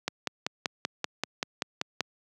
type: click train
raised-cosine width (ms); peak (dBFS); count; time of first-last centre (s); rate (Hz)
0.2; -10; 11; 0.08-2.007; 5.19
effects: high-pass 150 Hz 12 dB/octave